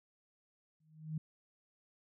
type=tone with exponential growth; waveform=sine; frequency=156.4 Hz; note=D#3; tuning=9 cents sharp; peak=-33 dBFS; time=0.8-1.18 s; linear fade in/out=5 ms; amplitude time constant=81 ms; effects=none